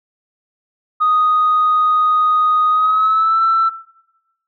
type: tone with pitch glide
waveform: sine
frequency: 1244.5 to 1333.8 Hz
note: D#6 to E6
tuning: 0 to +20 cents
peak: -10 dBFS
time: 1-3.7 s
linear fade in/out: 20 ms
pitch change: +120 cents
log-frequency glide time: 2.7-3.42 s
effects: noise-tail reverb RT60 1.0 s tail -19 dB re dry + tanh soft clip ceiling -7 dBFS